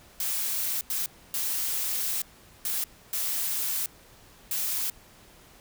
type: noise bursts at uneven times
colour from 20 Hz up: blue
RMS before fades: -29 dBFS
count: 6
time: 0.2-0.81 / 0.9-1.06 / 1.34-2.22 / 2.65-2.84 / 3.13-3.86 / 4.51-4.9 s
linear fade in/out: 2 ms
effects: pink hiss -54 dBFS RMS until 5.6 s